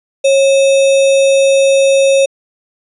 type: tone with sample-and-hold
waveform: sine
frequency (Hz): 546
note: C#5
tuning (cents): -26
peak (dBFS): -6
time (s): 0.24-2.26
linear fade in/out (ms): 10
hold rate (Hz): 3150
effects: resampled to 24000 Hz